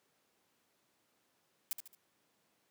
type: noise with echo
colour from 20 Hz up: blue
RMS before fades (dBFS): -36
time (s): 1.71-1.73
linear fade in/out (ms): 0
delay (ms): 73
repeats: 3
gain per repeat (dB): -8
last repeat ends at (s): 1.949
effects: pink hiss -75 dBFS RMS until 2.7 s + high-pass 200 Hz 12 dB/octave